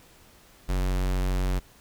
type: tone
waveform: square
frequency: 46.24 Hz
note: F#1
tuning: in tune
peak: -24 dBFS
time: 0.68-1.6 s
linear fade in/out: 20 ms
effects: pink hiss -55 dBFS RMS until 1.8 s